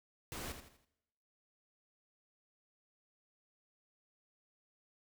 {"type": "noise with echo", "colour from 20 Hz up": "pink", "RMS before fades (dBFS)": -44, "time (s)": [0.32, 0.52], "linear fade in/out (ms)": 0, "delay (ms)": 82, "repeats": 4, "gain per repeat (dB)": -8, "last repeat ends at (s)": 0.848, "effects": ["noise-tail reverb RT60 1.0 s tail -23 dB re dry"]}